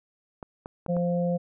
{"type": "clicks", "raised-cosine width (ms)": 1, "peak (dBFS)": -23, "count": 4, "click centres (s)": [0.428, 0.659, 0.863, 0.967]}
{"type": "harmonic tone", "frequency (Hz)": 174.61, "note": "F3", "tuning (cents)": 0, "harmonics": [1, 3, 4], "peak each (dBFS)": [-25, -27, -37], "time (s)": [0.88, 1.38], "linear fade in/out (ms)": 20}
{"effects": []}